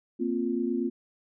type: chord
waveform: sine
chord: Bb suspended second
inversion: none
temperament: equal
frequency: 233.1 / 261.6 / 349.2 Hz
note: Bb3 / C4 / F4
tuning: 0 / 0 / 0 cents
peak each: -30 dBFS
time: 0.19-0.9 s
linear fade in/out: 20 ms
effects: none